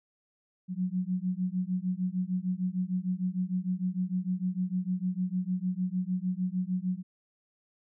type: beating tone pair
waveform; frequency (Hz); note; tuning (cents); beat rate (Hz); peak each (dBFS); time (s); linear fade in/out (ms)
sine; 180 / 186.6; F#3 / F#3; -47 / +15; 6.6; -31; 0.68-7.03; 50
effects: none